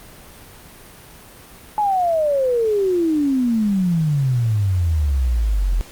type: exponential sweep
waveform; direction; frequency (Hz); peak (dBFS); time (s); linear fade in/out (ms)
sine; down; 859 to 41.44; -15; 1.78-5.81; 0
effects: pink hiss -42 dBFS RMS until 5.91 s + Opus 32 kbps